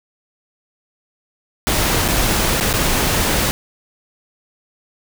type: noise with dropouts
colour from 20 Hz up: pink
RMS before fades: -17 dBFS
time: 1.67-3.51 s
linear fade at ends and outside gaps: 0 ms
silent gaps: 2.08-2.086 / 2.601-2.609 / 2.729-2.738 s
effects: none